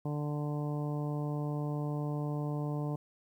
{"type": "harmonic tone", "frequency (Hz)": 147.8, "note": "D3", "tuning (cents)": 11, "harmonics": [1, 2, 3, 4, 5, 6, 7], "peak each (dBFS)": [-33, -39, -43, -45, -47, -49, -50], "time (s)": [0.05, 2.96], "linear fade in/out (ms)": 5, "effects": ["11-bit"]}